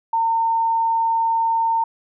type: tone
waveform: sine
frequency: 910 Hz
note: A#5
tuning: 42 cents flat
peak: -16 dBFS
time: 0.13-1.84 s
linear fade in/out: 5 ms
effects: none